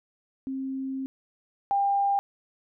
sine tone pair in turn, 266.4 / 798.3 Hz, C4 / G5, +31 / +31 cents, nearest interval octave + perfect fifth, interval 1900 cents, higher second, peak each -29 / -21 dBFS, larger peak second, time 0.47-1.06 / 1.71-2.19 s, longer first, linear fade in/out 0 ms, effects none

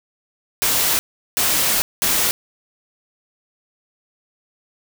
white noise bursts at uneven times, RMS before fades -18 dBFS, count 3, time 0.62-0.99 / 1.37-1.82 / 2.02-2.31 s, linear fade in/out 0 ms, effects none

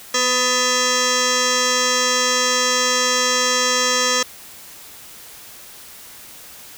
sine tone with frequency modulation, 2500 Hz, D#7, 8 cents sharp, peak -15 dBFS, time 0.14-4.23 s, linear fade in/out 5 ms, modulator 751 Hz, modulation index 5.9, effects white hiss -40 dBFS RMS until 6.77 s

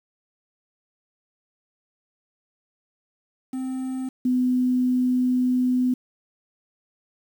triangle / sine tone pair in turn, 259.5 / 251.7 Hz, C4 / B3, -14 / +33 cents, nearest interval minor second, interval 53 cents, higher first, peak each -24 / -18 dBFS, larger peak second, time 3.53-4.09 / 4.25-5.94 s, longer second, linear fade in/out 5 ms, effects 8-bit

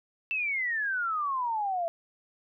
sine exponential sweep, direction down, 2681 to 659.3 Hz, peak -27 dBFS, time 0.31-1.88 s, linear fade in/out 0 ms, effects none

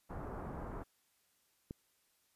pink low-pass noise, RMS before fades -44 dBFS, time 0.09-0.84 s, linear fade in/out 20 ms, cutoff 1300 Hz, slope 24 dB/octave
click, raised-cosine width 3 ms, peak -30 dBFS, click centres 1.709 s
effects white hiss -75 dBFS RMS until 2.35 s + resampled to 32000 Hz

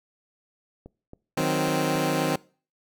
click train, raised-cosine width 2 ms, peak -29 dBFS, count 5, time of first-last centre 0.86-1.956 s, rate 3.65 Hz
15% pulse chord, C diminished, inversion first, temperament equal, 155.56 / 185 / 261.6 Hz, Eb3 / Gb3 / C4, 0 / 0 / 0 cents, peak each -20 / -23 / -20 dBFS, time 1.37-2.36 s, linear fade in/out 5 ms
effects noise-tail reverb RT60 0.4 s tail -23 dB re dry

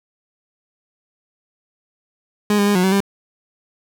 30% pulse tone with pitch steps, 207.7 / 202.6 / 204.8 / 181.6 / 190 / 198.3 Hz, G#3 / G#3 / G#3 / F#3 / F#3 / G3, 0 / -43 / -24 / -32 / +46 / +20 cents, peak -11 dBFS, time 2.5-3.004 s, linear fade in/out 2 ms, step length 84 ms, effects none

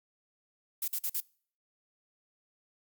violet noise bursts, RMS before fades -32 dBFS, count 4, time 0.82-1.204 s, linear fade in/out 5 ms, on 60 ms, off 48 ms, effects noise-tail reverb RT60 0.5 s tail -25 dB re dry + Opus 48 kbps

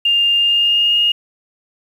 sine tone with pitch glide, 2806 to 2850 Hz, F7 to F7, +8 to +34 cents, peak -11 dBFS, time 0.05-1.12 s, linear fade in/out 5 ms, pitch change +26 cents, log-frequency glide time 0.36-1 s, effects 7-bit

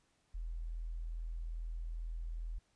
sine tone, 41.2 Hz, E1, in tune, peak -38 dBFS, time 0.34-2.59 s, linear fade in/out 10 ms, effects pink hiss -75 dBFS RMS until 2.75 s + resampled to 22050 Hz

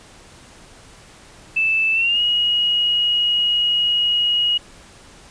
sine tone with pitch glide, 2637 to 2892 Hz, E7 to F#7, 0 to -40 cents, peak -15 dBFS, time 1.56-4.58 s, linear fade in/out 10 ms, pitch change +160 cents, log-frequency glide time 1.93-2.21 s, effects pink hiss -45 dBFS RMS until 5.3 s + resampled to 22050 Hz

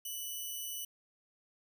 5% pulse tone, 2974 Hz, F#7, 8 cents sharp, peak -30 dBFS, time 0.05-0.85 s, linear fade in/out 5 ms, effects none

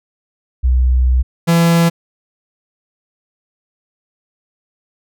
sine / 45% pulse tone pair in turn, 63 / 168.19 Hz, B1 / E3, +35 / +35 cents, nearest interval octave + perfect fourth, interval 1700 cents, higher second, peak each -9 dBFS, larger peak neither, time 0.63-1.23 / 1.47-1.9 s, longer first, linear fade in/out 20 ms, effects none

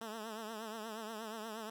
10% pulse tone with vibrato, 220 Hz, A3, in tune, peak -34 dBFS, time 0.01-1.7 s, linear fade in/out 5 ms, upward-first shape triangle, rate 8.4 Hz, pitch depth 92 cents each way, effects none

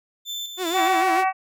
35% pulse tone with tremolo, 3541 Hz, A7, 10 cents sharp, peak -26 dBFS, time 0.25-1.04 s, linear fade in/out 50 ms, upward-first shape square, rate 2.4 Hz, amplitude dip 50%
sawtooth tone with vibrato, 349.2 Hz, F4, in tune, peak -20 dBFS, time 0.57-1.25 s, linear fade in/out 50 ms, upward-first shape sine, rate 6.7 Hz, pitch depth 120 cents each way
harmonic tone, 379 Hz, F#4, 42 cents sharp, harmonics 2 / 3 / 4 / 5 / 6 / 7, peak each -19 / -26 / -33 / -30 / -31 / -36 dBFS, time 0.73-1.33 s, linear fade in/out 50 ms
effects none

